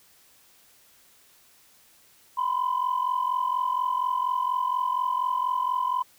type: tone pair together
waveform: sine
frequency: 987.8 / 1032 Hz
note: B5 / C6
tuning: 0 / -24 cents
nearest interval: minor second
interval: 76 cents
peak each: -25 dBFS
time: 2.37-6.03 s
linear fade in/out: 10 ms
effects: tanh soft clip ceiling -18 dBFS + white hiss -58 dBFS RMS until 6.18 s